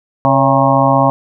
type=harmonic tone with a mistuned harmonic; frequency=134.9 Hz; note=C#3; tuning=47 cents flat; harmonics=1 / 2 / 4 / 5 / 6 / 7 / 8; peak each=-16 / -16 / -16 / -16 / -16 / -16 / -16 dBFS; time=0.25-1.1 s; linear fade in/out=0 ms; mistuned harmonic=4; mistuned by=+61 cents; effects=none